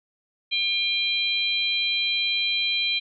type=harmonic tone; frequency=799 Hz; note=G5; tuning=33 cents sharp; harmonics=3 / 4 / 5; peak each=-26 / -26 / -26 dBFS; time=0.51-3 s; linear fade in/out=20 ms; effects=none